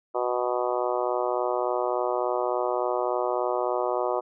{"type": "harmonic tone", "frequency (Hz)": 123.47, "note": "B2", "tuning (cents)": 0, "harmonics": [3, 4, 5, 6, 7, 8, 9, 10], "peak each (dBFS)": [-30, -30, -29, -32, -35, -34, -36, -37], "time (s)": [0.14, 4.21], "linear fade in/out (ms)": 20, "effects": []}